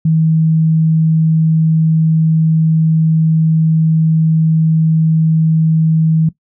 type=tone; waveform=sine; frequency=160 Hz; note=D#3; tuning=49 cents sharp; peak=-8 dBFS; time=0.05-6.29 s; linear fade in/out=5 ms; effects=noise-tail reverb RT60 0.1 s tail -17 dB re dry